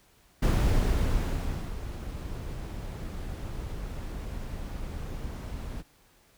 brown noise with ADSR envelope, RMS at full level -22 dBFS, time 0.42-5.83 s, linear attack 8 ms, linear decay 1300 ms, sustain -14 dB, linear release 29 ms, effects pink hiss -62 dBFS RMS until 6.37 s

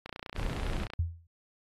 click train, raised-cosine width 0.3 ms, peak -23 dBFS, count 27, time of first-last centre 0.06-0.935 s, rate 29.7 Hz
brown noise, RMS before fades -33 dBFS, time 0.34-0.88 s, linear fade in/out 50 ms
sine tone with exponential decay, 84.1 Hz, E2, 35 cents sharp, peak -23 dBFS, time 0.99-1.27 s, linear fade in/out 5 ms, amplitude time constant 59 ms
effects AAC 32 kbps

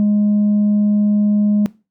sine tone, 207.7 Hz, G#3, in tune, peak -9 dBFS, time 0-1.66 s, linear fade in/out 0 ms, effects noise-tail reverb RT60 0.3 s tail -22 dB re dry + tanh soft clip ceiling -10 dBFS

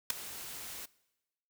white noise with ADSR envelope, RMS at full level -24 dBFS, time 0.1-0.86 s, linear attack 3 ms, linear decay 6 ms, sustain -20 dB, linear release 10 ms, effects noise-tail reverb RT60 1.0 s tail -22 dB re dry

